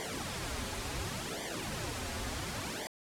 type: noise with flanger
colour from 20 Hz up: pink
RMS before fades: -38 dBFS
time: 0-2.87 s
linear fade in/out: 0 ms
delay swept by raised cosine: 0.74 to 6.54 ms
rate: 0.7 Hz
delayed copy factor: -1
effects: low-pass 10000 Hz 12 dB/octave